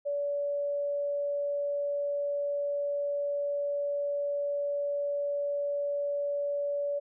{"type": "tone", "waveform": "sine", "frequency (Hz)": 573, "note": "D5", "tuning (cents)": -43, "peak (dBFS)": -28, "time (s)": [0.05, 7], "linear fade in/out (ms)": 20, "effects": []}